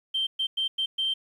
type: tone bursts at uneven times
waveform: sine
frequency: 3136 Hz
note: G7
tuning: in tune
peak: -23 dBFS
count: 5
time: 0.14-0.27 / 0.39-0.47 / 0.57-0.68 / 0.78-0.86 / 0.98-1.14 s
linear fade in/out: 10 ms
effects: tanh soft clip ceiling -19 dBFS + 10-bit